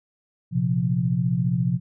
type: chord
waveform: sine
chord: Bb suspended second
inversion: none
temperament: just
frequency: 116.54 / 131.11 / 174.81 Hz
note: Bb2 / C3 / F3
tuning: 0 / +4 / +2 cents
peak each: -27 / -23 / -23 dBFS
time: 0.51-1.8 s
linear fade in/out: 50 ms
effects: none